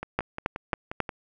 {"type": "two click trains", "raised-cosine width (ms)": 0.5, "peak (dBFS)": [-9, -18], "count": [4, 7], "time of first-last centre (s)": [[0.19, 1.003], [0.03, 1.092]], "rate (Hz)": [3.69, 5.65], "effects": []}